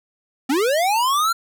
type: linear sweep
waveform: square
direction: up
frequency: 247 to 1391 Hz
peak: -17 dBFS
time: 0.49-1.33 s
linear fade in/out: 10 ms
effects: none